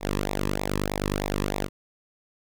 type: tone with flanger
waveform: sawtooth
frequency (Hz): 49.61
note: G1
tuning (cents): +21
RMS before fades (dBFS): -28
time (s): 0-1.69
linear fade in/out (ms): 50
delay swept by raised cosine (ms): 0.65 to 1.4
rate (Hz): 3.2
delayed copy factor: -0.9
effects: none